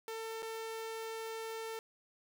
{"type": "tone with dropouts", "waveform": "sawtooth", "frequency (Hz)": 447.9, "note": "A4", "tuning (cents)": 31, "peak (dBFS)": -36, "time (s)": [0.08, 1.79], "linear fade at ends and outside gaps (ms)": 1, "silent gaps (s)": [0.423, 0.428], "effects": []}